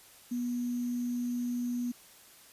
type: tone with sample-and-hold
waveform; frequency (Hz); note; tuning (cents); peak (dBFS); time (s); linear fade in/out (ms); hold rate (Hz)
sine; 243.3; B3; -26; -30; 0.31-1.92; 10; 6300
effects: white hiss -56 dBFS RMS until 2.52 s + resampled to 32000 Hz